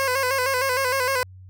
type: tone with vibrato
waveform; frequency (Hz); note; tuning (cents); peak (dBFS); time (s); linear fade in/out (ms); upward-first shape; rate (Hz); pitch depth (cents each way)
15% pulse; 522; C5; -4; -14; 0-1.23; 0; square; 6.5; 63
effects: added 93 Hz sine -41 dBFS peak until 1.49 s